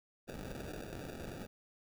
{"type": "noise with sample-and-hold", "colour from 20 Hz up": "white", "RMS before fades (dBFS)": -45, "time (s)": [0.27, 1.47], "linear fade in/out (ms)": 20, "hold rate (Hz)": 1050, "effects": []}